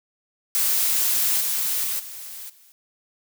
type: noise with level steps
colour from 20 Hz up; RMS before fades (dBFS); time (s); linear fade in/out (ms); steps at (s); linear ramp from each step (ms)
blue; -21 / -24 / -26 / -37 / -53; 0.55-2.72; 0; 1.4 / 1.84 / 1.99 / 2.49; 10
effects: none